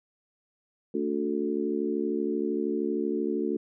harmonic tone with a mistuned harmonic, 72.9 Hz, D2, 12 cents flat, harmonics 3 / 4 / 5 / 6, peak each -32 / -31 / -30 / -33 dBFS, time 0.94-3.57 s, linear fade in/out 5 ms, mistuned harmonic 3, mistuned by +37 cents, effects none

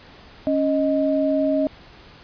sine tone pair together, 277.2 / 622.7 Hz, C#4 / D#5, 0 / +1 cents, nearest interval octave + major second, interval 1401 cents, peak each -20 dBFS, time 0.47-1.67 s, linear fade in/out 0 ms, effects pink hiss -46 dBFS RMS until 2.23 s + resampled to 11025 Hz

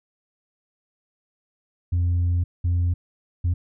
sine tone bursts at uneven times, 87.4 Hz, F2, 2 cents sharp, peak -16 dBFS, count 3, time 1.92-2.44 / 2.64-2.94 / 3.44-3.54 s, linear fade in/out 10 ms, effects tanh soft clip ceiling -17 dBFS

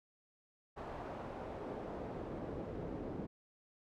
brown noise with band-pass filter sweep, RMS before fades -44 dBFS, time 0.76-3.27 s, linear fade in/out 20 ms, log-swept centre 810 to 360 Hz, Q 1.1, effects none

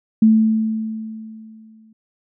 sine tone with exponential decay, 220 Hz, A3, in tune, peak -7 dBFS, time 0.22-1.93 s, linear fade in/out 5 ms, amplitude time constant 370 ms, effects none

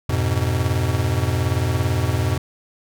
square chord, F diminished, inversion none, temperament just, 87.31 / 104.77 / 125.72 Hz, F2 / Ab2 / Cb3, 0 / +16 / +31 cents, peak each -23 / -24 / -23 dBFS, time 0.09-2.38 s, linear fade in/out 5 ms, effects none

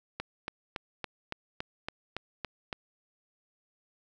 click train, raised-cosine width 0.3 ms, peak -18 dBFS, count 10, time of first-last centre 0.2-2.728 s, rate 3.56 Hz, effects none

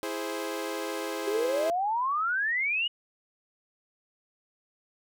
sawtooth chord, E augmented, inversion none, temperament equal, 329.6 / 415.3 / 523.3 Hz, E4 / G#4 / B#4, 0 / 0 / 0 cents, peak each -32 dBFS, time 0.03-1.7 s, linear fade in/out 0 ms
sine exponential sweep, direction up, 392 to 2951 Hz, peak -25 dBFS, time 1.27-2.88 s, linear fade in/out 10 ms
effects none

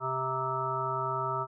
harmonic tone with a mistuned harmonic, 130.81 Hz, C3, in tune, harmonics 1 / 3 / 5 / 7 / 9 / 10, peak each -38 / -38 / -38 / -35 / -37 / -33 dBFS, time 0-1.47 s, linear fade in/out 50 ms, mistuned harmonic 7, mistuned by +31 cents, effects none

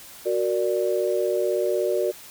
sine chord, Gb augmented, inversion none, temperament equal, 370 / 466.2 / 587.3 Hz, Gb4 / Bb4 / D5, 0 / 0 / 0 cents, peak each -24 / -26 / -25 dBFS, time 0.25-2.12 s, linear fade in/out 20 ms, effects white hiss -44 dBFS RMS until 2.3 s

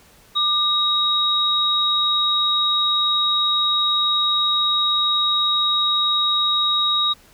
sine tone pair together, 1195 / 3794 Hz, D6 / A#7, +30 / +30 cents, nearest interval octave + minor sixth, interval 2000 cents, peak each -23 / -17 dBFS, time 0.35-7.14 s, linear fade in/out 20 ms, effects pink hiss -51 dBFS RMS until 7.33 s

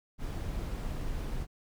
brown noise, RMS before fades -35 dBFS, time 0.18-1.47 s, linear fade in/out 50 ms, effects none

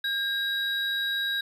triangle tone pair together, 1614 / 3839 Hz, G#6 / B7, -50 / -50 cents, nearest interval octave + minor third, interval 1500 cents, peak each -27 dBFS, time 0.04-1.41 s, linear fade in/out 5 ms, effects none

